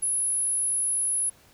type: tone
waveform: sine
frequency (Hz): 10548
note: E9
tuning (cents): 0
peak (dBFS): -23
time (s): 0.02-1.3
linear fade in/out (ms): 10
effects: pink hiss -57 dBFS RMS until 1.53 s